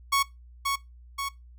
sawtooth tone with echo, 1108.7 Hz, C#6, in tune, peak -17 dBFS, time 0.12-0.23 s, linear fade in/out 10 ms, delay 530 ms, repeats 2, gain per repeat -4 dB, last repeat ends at 1.29 s, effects noise-tail reverb RT60 0.2 s tail -21 dB re dry + added 60 Hz sine -47 dBFS peak until 1.58 s

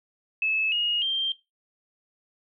sine tone with pitch steps, 2602 / 2870 / 3167 Hz, E7 / F7 / G7, -23 / +47 / +17 cents, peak -22 dBFS, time 0.42-1.32 s, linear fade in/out 2 ms, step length 300 ms, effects noise-tail reverb RT60 0.2 s tail -17 dB re dry

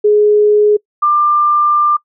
sine tone pair in turn, 418.8 / 1191.4 Hz, G#4 / D6, +15 / +24 cents, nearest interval octave + tritone, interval 1809 cents, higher second, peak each -6 / -8 dBFS, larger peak first, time 0.04-0.77 / 1.02-1.97 s, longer second, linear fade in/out 10 ms, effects noise-tail reverb RT60 0.1 s tail -25 dB re dry

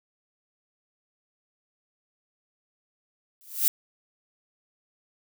violet noise with exponential growth, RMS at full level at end -18 dBFS, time 3.41-3.68 s, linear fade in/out 0 ms, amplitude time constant 58 ms, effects none

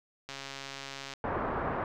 click train, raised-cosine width 0.2 ms, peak -23 dBFS, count 117, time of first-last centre 0.29-1.137 s, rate 137 Hz
white low-pass noise, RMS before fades -33 dBFS, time 1.24-1.84 s, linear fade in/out 2 ms, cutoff 1300 Hz, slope 24 dB/octave
effects none

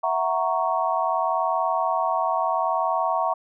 sine chord, F# dominant seventh, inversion third, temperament equal, 659.3 / 740 / 932.3 / 1108.7 Hz, E5 / F#5 / A#5 / C#6, 0 / 0 / 0 / 0 cents, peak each -26 dBFS, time 0.03-3.34 s, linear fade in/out 10 ms, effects none

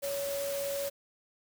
sine tone in noise, 561 Hz, C#5, 21 cents sharp, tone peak -32 dBFS, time 0.02-0.9 s, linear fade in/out 20 ms, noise white, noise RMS -40 dBFS, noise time 0.02-0.9 s, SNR +5 dB, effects none

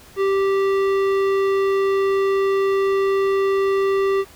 sine tone with tanh clipping, 390.8 Hz, G4, 5 cents flat, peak -18 dBFS, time 0.16-4.25 s, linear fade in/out 50 ms, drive 15 dB, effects pink hiss -46 dBFS RMS until 4.35 s

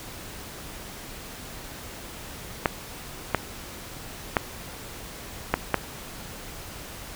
clicks, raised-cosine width 0.5 ms, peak -4 dBFS, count 5, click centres 2.658 / 3.347 / 4.368 / 5.54 / 5.743 s, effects pink hiss -40 dBFS RMS until 7.15 s

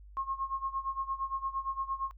sine tone with tremolo, 1078 Hz, C#6, 49 cents flat, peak -29 dBFS, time 0.17-2.11 s, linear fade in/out 0 ms, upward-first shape sine, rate 8.7 Hz, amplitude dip 85%, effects noise-tail reverb RT60 0.1 s tail -26 dB re dry + added 50 Hz sine -49 dBFS peak until 2.17 s

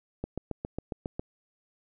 click train, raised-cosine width 2 ms, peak -19 dBFS, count 8, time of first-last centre 0.24-1.195 s, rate 7.33 Hz, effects none

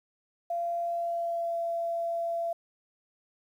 sine tone with pitch glide, 686 to 676.6 Hz, F5 to E5, -31 to +45 cents, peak -28 dBFS, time 0.5-2.53 s, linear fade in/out 5 ms, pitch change -24 cents, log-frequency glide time 0.85-1.57 s, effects 10-bit

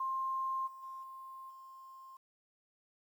sine tone with level steps, 1058 Hz, C6, 19 cents sharp, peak -33 / -48 / -43 / -46 / -50 dBFS, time 0-2.17 s, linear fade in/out 5 ms, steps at 0.66 / 0.82 / 1.02 / 1.49 s, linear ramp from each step 20 ms, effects 11-bit

